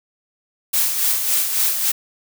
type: noise with tremolo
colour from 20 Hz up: blue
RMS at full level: -17 dBFS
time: 0.73-1.92 s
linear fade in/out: 10 ms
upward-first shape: sine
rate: 3.6 Hz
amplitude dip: 50%
effects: none